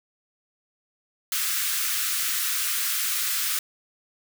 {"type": "high-pass noise", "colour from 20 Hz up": "white", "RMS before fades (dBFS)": -26, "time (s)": [1.32, 3.59], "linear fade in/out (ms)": 2, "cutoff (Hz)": 1200, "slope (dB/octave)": 48, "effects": []}